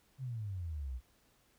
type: exponential sweep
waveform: sine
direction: down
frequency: 137.3 to 58.8 Hz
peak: -37 dBFS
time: 0.18-1.01 s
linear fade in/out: 50 ms
effects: pink hiss -70 dBFS RMS until 1.58 s